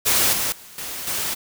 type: noise with level steps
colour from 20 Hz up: white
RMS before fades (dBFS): -18 / -23 / -43 / -31 / -25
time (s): 0.05-1.35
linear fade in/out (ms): 20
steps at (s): 0.33 / 0.52 / 0.78 / 1.07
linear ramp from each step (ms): 2
effects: none